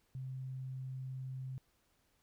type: tone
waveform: sine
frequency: 130.81 Hz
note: C3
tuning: in tune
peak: -40 dBFS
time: 0.15-1.58 s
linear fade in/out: 0 ms
effects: pink hiss -75 dBFS RMS until 2.22 s